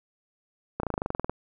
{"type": "slowing click train", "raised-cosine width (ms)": 1, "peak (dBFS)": -14, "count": 13, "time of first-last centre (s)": [0.8, 1.296], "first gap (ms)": 33, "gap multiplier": 1.04, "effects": []}